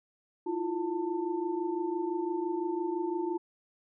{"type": "tone cluster", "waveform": "sine", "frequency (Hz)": [324.7, 350.6, 891], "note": ["E4", "F4", "A5"], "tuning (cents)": [-26, 7, 22], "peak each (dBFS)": [-35, -31, -38], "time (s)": [0.46, 3.38], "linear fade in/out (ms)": 10, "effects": []}